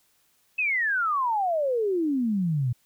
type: exponential sweep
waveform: sine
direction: down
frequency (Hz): 2637 to 117.1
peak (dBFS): -22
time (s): 0.58-2.73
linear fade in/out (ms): 10
effects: white hiss -66 dBFS RMS until 2.85 s